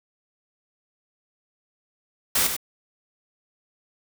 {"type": "noise with echo", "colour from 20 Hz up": "white", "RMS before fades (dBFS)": -21, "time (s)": [2.35, 2.47], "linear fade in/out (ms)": 5, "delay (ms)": 96, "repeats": 1, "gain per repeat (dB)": -7, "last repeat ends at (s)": 2.566, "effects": []}